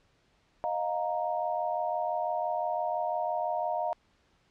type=chord; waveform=sine; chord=Eb suspended second; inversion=none; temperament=equal with one note detuned; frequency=622.3 / 708.2 / 932.3 Hz; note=Eb5 / F5 / Bb5; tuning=0 / +24 / 0 cents; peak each=-33 / -31 / -34 dBFS; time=0.64-3.93 s; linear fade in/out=0 ms; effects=pink hiss -68 dBFS RMS until 4.5 s + low-pass 5000 Hz 12 dB/octave